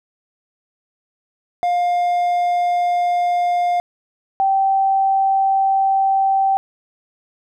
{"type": "tone pair in turn", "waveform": ["triangle", "sine"], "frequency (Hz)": [706, 776.9], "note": ["F5", "G5"], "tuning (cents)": [19, -16], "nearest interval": "major second", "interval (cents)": 165, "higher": "second", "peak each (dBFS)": -13, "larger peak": "neither", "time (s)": [[1.63, 3.8], [4.4, 6.57]], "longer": "neither", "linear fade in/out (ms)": 0, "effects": []}